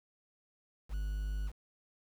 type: tone with quantisation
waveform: triangle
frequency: 50.8 Hz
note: G#1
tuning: 38 cents flat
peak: -31 dBFS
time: 0.89-1.52 s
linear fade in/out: 50 ms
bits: 9
effects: none